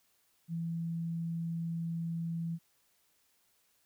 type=tone; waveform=sine; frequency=166.6 Hz; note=E3; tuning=19 cents sharp; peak=-33 dBFS; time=0.48-2.59 s; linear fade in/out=50 ms; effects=white hiss -72 dBFS RMS until 3.85 s